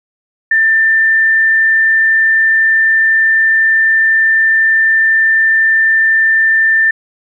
sine tone, 1786 Hz, A6, 25 cents sharp, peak -7 dBFS, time 0.51-6.91 s, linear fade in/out 5 ms, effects none

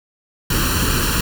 pink noise with comb filter, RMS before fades -18 dBFS, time 0.5-1.21 s, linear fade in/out 5 ms, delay 0.7 ms, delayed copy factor +0.75, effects none

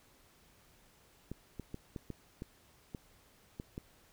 clicks, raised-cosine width 3 ms, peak -28 dBFS, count 9, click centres 1.316 / 1.597 / 1.744 / 1.962 / 2.103 / 2.421 / 2.948 / 3.599 / 3.779 s, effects pink hiss -65 dBFS RMS until 4.12 s

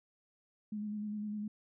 sine tone with vibrato, 210 Hz, G#3, 19 cents sharp, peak -36 dBFS, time 0.72-1.48 s, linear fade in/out 5 ms, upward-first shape square, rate 9.9 Hz, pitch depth 22 cents each way, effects none

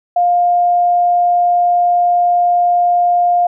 sine tone, 705 Hz, F5, 16 cents sharp, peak -9 dBFS, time 0.16-3.47 s, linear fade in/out 5 ms, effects none

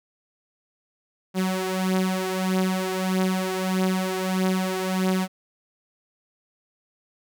sawtooth beating tone pair, 186.5 / 188.1 Hz, F#3 / F#3, +14 / +29 cents, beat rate 1.6 Hz, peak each -20 / -23 dBFS, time 1.34-5.28 s, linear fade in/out 50 ms, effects none

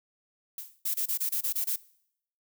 violet noise with exponential decay, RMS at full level -35 dBFS, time 0.58-0.82 s, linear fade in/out 2 ms, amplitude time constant 51 ms
violet noise bursts, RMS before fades -29 dBFS, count 8, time 0.85-1.762 s, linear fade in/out 10 ms, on 93 ms, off 24 ms
effects noise-tail reverb RT60 0.7 s tail -21 dB re dry

